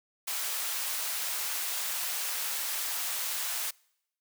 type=high-pass noise; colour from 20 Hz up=white; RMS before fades=-33 dBFS; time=0.27-3.71 s; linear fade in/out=10 ms; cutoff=740 Hz; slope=12 dB/octave; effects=noise-tail reverb RT60 0.8 s tail -26 dB re dry